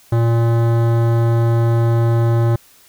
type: tone with hard clipping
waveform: sine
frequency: 116.1 Hz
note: A#2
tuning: 7 cents flat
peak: -14 dBFS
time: 0.12-2.56 s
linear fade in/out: 5 ms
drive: 17 dB
effects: white hiss -49 dBFS RMS until 2.88 s